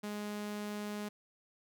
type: tone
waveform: sawtooth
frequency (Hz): 208.1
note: G#3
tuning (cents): +4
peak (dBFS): -34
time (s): 0.03-1.09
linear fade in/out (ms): 10
effects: none